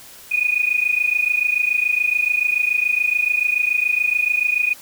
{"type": "tone pair together", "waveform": "sine", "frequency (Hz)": [2455, 2482], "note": ["D#7", "D#7"], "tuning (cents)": [-24, -5], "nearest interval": "unison", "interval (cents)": 19, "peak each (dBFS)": [-19, -19], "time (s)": [0.31, 4.74], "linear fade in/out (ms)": 10, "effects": ["white hiss -42 dBFS RMS until 4.81 s"]}